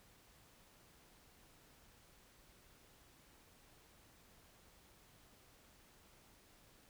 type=silence; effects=pink hiss -66 dBFS RMS until 6.89 s